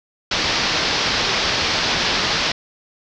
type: low-pass noise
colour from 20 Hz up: white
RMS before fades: -20 dBFS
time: 0.31-2.52 s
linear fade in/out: 5 ms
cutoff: 5400 Hz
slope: 48 dB/octave
effects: none